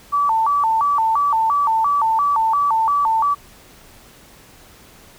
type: tone with vibrato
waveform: sine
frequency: 1013 Hz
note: B5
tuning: 44 cents sharp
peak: -14 dBFS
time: 0.12-3.35 s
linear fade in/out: 20 ms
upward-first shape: square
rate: 2.9 Hz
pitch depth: 220 cents each way
effects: pink hiss -46 dBFS RMS until 5.18 s